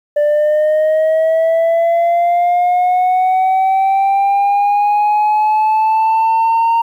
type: linear sweep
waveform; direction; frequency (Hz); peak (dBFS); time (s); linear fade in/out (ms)
sine; up; 587.3 to 924; -7; 0.16-6.82; 10
effects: tanh soft clip ceiling -9 dBFS + 8-bit